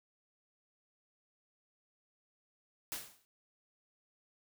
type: noise with exponential decay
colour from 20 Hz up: white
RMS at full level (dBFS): -37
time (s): 2.92-3.25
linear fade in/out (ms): 0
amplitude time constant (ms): 71
effects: none